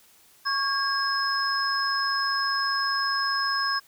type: tone cluster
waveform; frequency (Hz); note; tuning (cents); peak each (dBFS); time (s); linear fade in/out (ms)
sine; 1105 / 1620 / 5150; C#6 / G#6 / E8; -6 / -43 / -41; -27; 0.45-3.8; 20
effects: tanh soft clip ceiling -13 dBFS + white hiss -57 dBFS RMS until 3.87 s